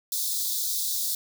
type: high-pass noise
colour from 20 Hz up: white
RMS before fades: -28 dBFS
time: 0.12-1.15 s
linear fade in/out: 2 ms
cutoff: 3500 Hz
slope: 96 dB/octave
effects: none